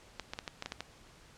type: clicks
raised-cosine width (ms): 0.2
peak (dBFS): -20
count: 8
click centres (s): 0.197 / 0.335 / 0.389 / 0.478 / 0.624 / 0.66 / 0.721 / 0.806
effects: pink hiss -58 dBFS RMS until 1.37 s + low-pass 8000 Hz 12 dB/octave